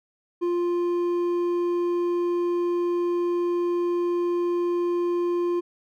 sine tone with hard clipping, 349.2 Hz, F4, in tune, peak -23 dBFS, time 0.41-5.61 s, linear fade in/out 20 ms, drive 5 dB, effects none

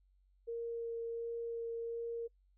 sine tone with vibrato, 463.8 Hz, A#4, 9 cents flat, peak -37 dBFS, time 0.47-2.28 s, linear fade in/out 20 ms, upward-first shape sine, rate 1.4 Hz, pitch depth 8 cents each way, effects noise-tail reverb RT60 0.1 s tail -25 dB re dry + added 47 Hz sine -67 dBFS peak until 2.57 s

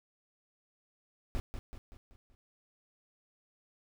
brown noise with echo, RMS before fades -33 dBFS, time 1.35-1.4 s, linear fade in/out 0 ms, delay 190 ms, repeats 5, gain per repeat -6 dB, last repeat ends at 2.35 s, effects none

